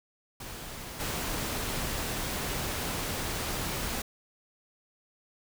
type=noise with level steps; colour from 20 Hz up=pink; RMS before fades=-41 / -33 dBFS; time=0.4-4.02 s; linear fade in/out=5 ms; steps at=0.99 s; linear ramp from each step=20 ms; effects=none